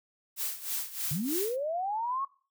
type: noise with tremolo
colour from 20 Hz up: blue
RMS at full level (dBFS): -32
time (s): 0.36-1.57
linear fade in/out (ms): 50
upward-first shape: sine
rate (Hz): 3.2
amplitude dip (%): 80
type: linear sweep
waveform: sine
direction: up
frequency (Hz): 130.6 to 1117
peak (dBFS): -29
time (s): 1.11-2.25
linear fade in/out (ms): 5
effects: noise-tail reverb RT60 0.4 s tail -21 dB re dry